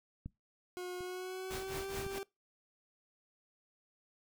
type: clicks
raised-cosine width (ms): 5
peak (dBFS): -30 / -40 / -32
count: 3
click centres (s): 0.26 / 1.007 / 2.065
type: tone with pitch glide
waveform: 40% pulse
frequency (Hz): 361.1 to 391.5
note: F#4 to G4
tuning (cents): -42 to -2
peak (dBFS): -39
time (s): 0.77-2.23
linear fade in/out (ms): 0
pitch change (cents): +140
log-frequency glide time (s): 0.99-1.92
type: noise with tremolo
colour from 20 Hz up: pink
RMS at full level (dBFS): -41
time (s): 1.5-2.19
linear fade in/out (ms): 10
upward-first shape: triangle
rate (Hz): 4.7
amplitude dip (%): 95
effects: noise-tail reverb RT60 0.2 s tail -22 dB re dry